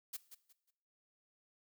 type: noise with echo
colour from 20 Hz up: blue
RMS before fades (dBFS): -42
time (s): 0.13-0.17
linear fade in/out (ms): 10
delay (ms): 180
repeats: 3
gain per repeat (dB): -11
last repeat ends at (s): 0.71
effects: noise-tail reverb RT60 0.8 s tail -18 dB re dry